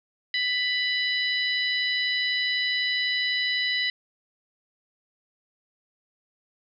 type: harmonic tone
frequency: 992 Hz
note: B5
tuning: 7 cents sharp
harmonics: 2 / 3 / 4 / 5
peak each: -26 / -30 / -28 / -37 dBFS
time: 0.34-3.9 s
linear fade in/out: 2 ms
effects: none